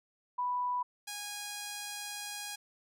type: tone pair in turn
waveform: sine / 5% pulse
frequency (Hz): 987.8 / 823.2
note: B5 / G#5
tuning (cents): 0 / -16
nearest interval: minor third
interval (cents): 316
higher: first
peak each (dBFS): -30 / -27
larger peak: second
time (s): 0.38-0.83 / 1.07-2.56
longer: second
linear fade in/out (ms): 10
effects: none